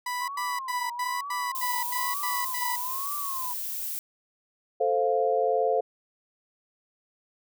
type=tone bursts; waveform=30% pulse; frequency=987.8 Hz; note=B5; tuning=in tune; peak=-26 dBFS; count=9; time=0.06-2.76 s; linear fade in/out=5 ms; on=220 ms; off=90 ms
type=tone with vibrato; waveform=sine; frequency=1046.5 Hz; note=C6; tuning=in tune; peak=-33 dBFS; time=0.2-3.54 s; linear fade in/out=20 ms; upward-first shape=triangle; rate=1.1 Hz; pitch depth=210 cents each way
type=noise; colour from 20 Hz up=violet; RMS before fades=-33 dBFS; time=1.55-3.99 s; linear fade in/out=0 ms
type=chord; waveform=sine; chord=F major; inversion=first; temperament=equal with one note detuned; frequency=441.3 / 523.3 / 698.5 Hz; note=A4 / C5 / F5; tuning=+5 / 0 / 0 cents; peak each=-26 dBFS; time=4.8-5.81 s; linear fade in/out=10 ms
effects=none